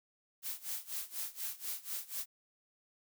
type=noise with tremolo; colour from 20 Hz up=blue; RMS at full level=-38 dBFS; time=0.42-2.26 s; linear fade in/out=50 ms; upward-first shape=sine; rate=4.1 Hz; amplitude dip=90%; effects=none